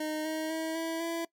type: tone with pitch steps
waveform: 25% pulse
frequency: 308.9 / 314.8 / 320.9 / 327.1 / 333.4 Hz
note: D#4 / D#4 / E4 / E4 / E4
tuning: -12 / +20 / -46 / -13 / +20 cents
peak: -28 dBFS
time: 0-1.25 s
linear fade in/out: 5 ms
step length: 250 ms
effects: noise-tail reverb RT60 0.1 s tail -21 dB re dry